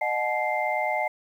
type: tone cluster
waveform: sine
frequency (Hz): 614 / 731 / 860 / 2093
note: D#5 / F#5 / A5 / C7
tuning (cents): -23 / -21 / -40 / 0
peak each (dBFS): -29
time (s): 0.01-1.08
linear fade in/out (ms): 5
effects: 9-bit